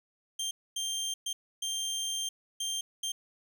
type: tone bursts at uneven times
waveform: 25% pulse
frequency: 3171 Hz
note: G7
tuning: 19 cents sharp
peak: -28 dBFS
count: 6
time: 0.39-0.51 / 0.76-1.14 / 1.26-1.33 / 1.62-2.29 / 2.6-2.81 / 3.03-3.12 s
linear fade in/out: 5 ms
effects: none